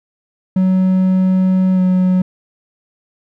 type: tone with pitch glide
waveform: triangle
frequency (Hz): 186.7 to 184.13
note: F#3 to F#3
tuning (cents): +16 to -8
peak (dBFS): -8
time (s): 0.56-2.22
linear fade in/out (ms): 5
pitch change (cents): -24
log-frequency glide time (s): 1.74-1.8
effects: none